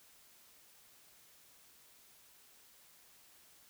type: silence
effects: white hiss -63 dBFS RMS until 3.69 s